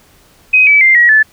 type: tone with pitch steps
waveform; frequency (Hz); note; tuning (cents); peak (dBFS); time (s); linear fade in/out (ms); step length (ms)
sine; 2519 / 2297 / 2094 / 1909 / 1740.5; D#7 / D7 / C7 / A#6 / A6; +21 / -39 / +1 / +41 / -19; -4; 0.53-1.23; 10; 140
effects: pink hiss -47 dBFS RMS until 1.32 s